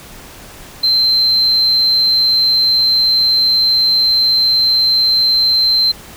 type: tone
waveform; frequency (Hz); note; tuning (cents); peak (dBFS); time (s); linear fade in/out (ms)
triangle; 4112; C8; -31; -7; 0.83-5.92; 10
effects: tanh soft clip ceiling -6 dBFS + pink hiss -36 dBFS RMS until 6.16 s